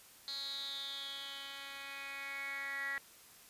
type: tone with band-pass filter sweep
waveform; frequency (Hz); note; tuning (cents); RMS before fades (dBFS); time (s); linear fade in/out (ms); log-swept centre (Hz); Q
10% pulse; 276.7; C#4; -3; -43; 0.28-2.98; 0; 4200 to 1900; 8.8
effects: white hiss -59 dBFS RMS until 3.49 s + resampled to 32000 Hz